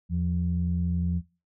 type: tone pair together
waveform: sine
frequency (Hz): 82.57 / 173.9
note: E2 / F3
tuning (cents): +3 / -7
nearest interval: octave + minor second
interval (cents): 1290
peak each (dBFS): -26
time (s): 0.09-1.22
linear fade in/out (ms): 50
effects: noise-tail reverb RT60 0.3 s tail -20 dB re dry + tanh soft clip ceiling -16 dBFS